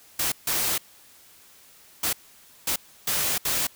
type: noise bursts at uneven times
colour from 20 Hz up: white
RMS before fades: -25 dBFS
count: 6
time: 0.19-0.32 / 0.47-0.78 / 2.03-2.13 / 2.67-2.76 / 3.07-3.38 / 3.45-3.67 s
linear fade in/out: 5 ms
effects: white hiss -53 dBFS RMS until 3.75 s